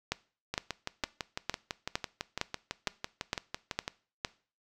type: two click trains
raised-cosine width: 0.2 ms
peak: -16 / -12 dBFS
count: 21 / 10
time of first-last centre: 0.54-3.879 / 0.12-4.248 s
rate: 5.99 / 2.18 Hz
effects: noise-tail reverb RT60 0.4 s tail -20 dB re dry